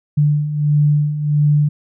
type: beating tone pair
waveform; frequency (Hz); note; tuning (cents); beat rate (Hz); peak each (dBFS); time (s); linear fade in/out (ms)
sine; 146.83 / 148.33; D3 / D3; 0 / +18; 1.5; -19 / -13; 0.17-1.69; 10
effects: none